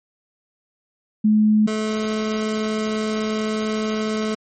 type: tone pair in turn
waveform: sine / 25% pulse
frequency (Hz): 213.8 / 216.4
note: A3 / A3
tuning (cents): -49 / -29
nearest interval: unison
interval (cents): 20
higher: second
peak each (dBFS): -12 / -17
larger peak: first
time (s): 1.24-1.67 / 1.67-4.35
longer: second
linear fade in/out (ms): 10
effects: MP3 32 kbps